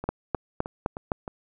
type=two click trains; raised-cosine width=1 ms; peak=-10 / -20 dBFS; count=5 / 5; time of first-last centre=0.09-1.118 / 0.04-1.278 s; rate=3.89 / 3.23 Hz; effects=none